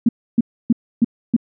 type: tone bursts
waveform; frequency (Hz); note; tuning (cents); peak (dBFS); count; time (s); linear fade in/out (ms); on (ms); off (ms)
sine; 233.1; A#3; 0; -9; 5; 0.06-1.365; 5; 29; 290
effects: none